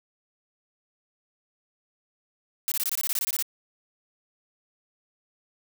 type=noise bursts; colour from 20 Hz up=blue; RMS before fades=-27 dBFS; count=13; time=2.68-3.425 s; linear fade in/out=0 ms; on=37 ms; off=22 ms; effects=none